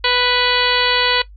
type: harmonic tone with a mistuned harmonic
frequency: 493.9 Hz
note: B4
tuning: in tune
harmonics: 1 / 2 / 3 / 4 / 5 / 6 / 7 / 8 / 9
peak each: -22 / -22 / -22 / -22 / -22 / -22 / -22 / -22 / -22 dBFS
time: 0.04-1.22 s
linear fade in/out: 5 ms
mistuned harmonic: 7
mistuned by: -43 cents
effects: noise-tail reverb RT60 0.1 s tail -17 dB re dry + added 50 Hz sine -37 dBFS peak until 1.36 s